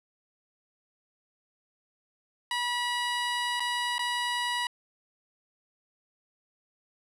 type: tone with dropouts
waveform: 15% pulse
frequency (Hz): 970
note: B5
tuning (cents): -31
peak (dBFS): -21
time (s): 2.51-4.67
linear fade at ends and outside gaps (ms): 2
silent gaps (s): 3.597-3.603 / 3.982-3.992
effects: low-pass 9000 Hz 12 dB/octave